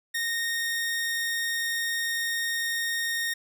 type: tone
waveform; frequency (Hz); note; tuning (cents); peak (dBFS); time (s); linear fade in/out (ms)
sawtooth; 1851; A#6; -13; -23; 0.14-3.34; 10
effects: none